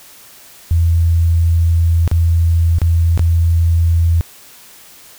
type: tone with dropouts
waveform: sine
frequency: 83.6 Hz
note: E2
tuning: 25 cents sharp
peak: -9 dBFS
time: 0.71-4.21 s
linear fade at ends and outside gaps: 0 ms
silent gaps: 2.077-2.114 / 2.785-2.817 / 3.176-3.194 s
effects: white hiss -41 dBFS RMS until 5.18 s